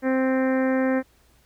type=harmonic tone; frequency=261.6 Hz; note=C4; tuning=in tune; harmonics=1 / 2 / 3 / 4 / 5 / 6 / 7 / 8 / 9; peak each=-21 / -24 / -34 / -37 / -39 / -35 / -34 / -41 / -46 dBFS; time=0.02-1.03 s; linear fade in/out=50 ms; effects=added 60 Hz sine -61 dBFS peak until 1.45 s + pink hiss -61 dBFS RMS until 1.45 s